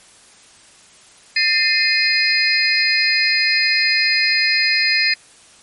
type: tone cluster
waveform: sine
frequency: 1794 / 2092 / 2497 / 4179 / 4948 Hz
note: A6 / C7 / D#7 / C8 / D#8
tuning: +33 / -1 / +6 / -3 / -10 cents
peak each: -20 dBFS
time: 1.36-5.14 s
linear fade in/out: 5 ms
effects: white hiss -47 dBFS RMS until 5.62 s + MP3 48 kbps